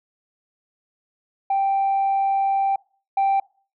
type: tone pair in turn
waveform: sine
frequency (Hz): 784 / 784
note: G5 / G5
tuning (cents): 0 / 0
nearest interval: unison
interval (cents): 0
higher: neither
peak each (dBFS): -16 / -14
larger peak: second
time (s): 1.5-2.76 / 3.17-3.4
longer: first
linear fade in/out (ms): 5
effects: noise-tail reverb RT60 0.4 s tail -24 dB re dry + tanh soft clip ceiling -15 dBFS